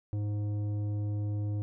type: tone with tanh clipping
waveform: sine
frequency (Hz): 103.83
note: G#2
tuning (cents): 0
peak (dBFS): -31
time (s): 0.13-1.62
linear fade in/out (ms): 0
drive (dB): 10
effects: none